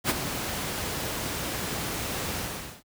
pink noise with ADSR envelope, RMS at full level -22 dBFS, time 0.04-2.83 s, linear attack 58 ms, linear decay 28 ms, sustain -9 dB, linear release 440 ms, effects high-pass 60 Hz 12 dB/octave

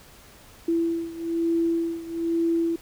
sine beating tone pair, 333.2 / 334.3 Hz, E4 / E4, +19 / +24 cents, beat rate 1.1 Hz, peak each -24 / -27 dBFS, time 0.68-2.76 s, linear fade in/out 5 ms, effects pink hiss -50 dBFS RMS until 2.81 s

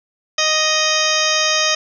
harmonic tone with a mistuned harmonic, 622.3 Hz, D#5, in tune, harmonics 1 / 2 / 3 / 4 / 5 / 6 / 8 / 9 / 10, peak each -23 / -23 / -23 / -23 / -23 / -23 / -23 / -23 / -23 dBFS, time 0.38-1.75 s, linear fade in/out 5 ms, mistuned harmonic 10, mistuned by +51 cents, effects none

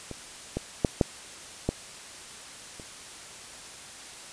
clicks, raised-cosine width 2 ms, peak -23 / -15 / -7 / -6 / -11 / -29 dBFS, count 6, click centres 0.113 / 0.57 / 0.848 / 1.012 / 1.69 / 2.798 s, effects white hiss -44 dBFS RMS until 4.32 s + resampled to 22050 Hz

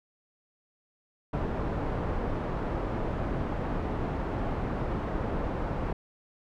pink low-pass noise, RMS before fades -31 dBFS, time 1.33-5.93 s, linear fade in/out 5 ms, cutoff 1000 Hz, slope 12 dB/octave, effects none

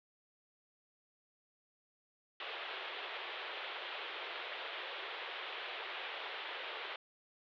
white band-pass noise, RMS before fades -44 dBFS, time 2.4-6.96 s, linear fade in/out 2 ms, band 370 to 3600 Hz, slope 48 dB/octave, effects none

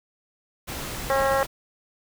pink noise, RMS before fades -33 dBFS, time 0.67-1.47 s, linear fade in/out 20 ms
harmonic tone, 271.1 Hz, C#4, 38 cents flat, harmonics 2 / 3 / 4 / 5 / 6 / 7, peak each -22 / -26 / -28 / -30 / -32 / -33 dBFS, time 1.1-1.43 s, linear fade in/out 0 ms
effects none

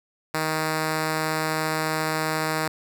5% pulse tone, 157.2 Hz, D#3, 18 cents sharp, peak -12 dBFS, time 0.34-2.68 s, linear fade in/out 5 ms, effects none

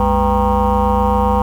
sine tone with frequency modulation, 497.2 Hz, B4, 12 cents sharp, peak -10 dBFS, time 0-1.42 s, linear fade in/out 2 ms, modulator 146 Hz, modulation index 3.8, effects tanh soft clip ceiling -7 dBFS + 7-bit

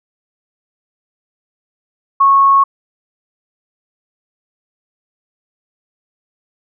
sine tone, 1100 Hz, C#6, 14 cents flat, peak -6 dBFS, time 2.2-2.64 s, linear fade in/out 10 ms, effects none

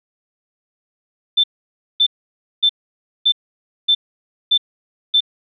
sine tone bursts, 3545 Hz, A7, 12 cents sharp, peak -10 dBFS, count 7, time 1.37-5.206 s, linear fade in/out 10 ms, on 68 ms, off 560 ms, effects none

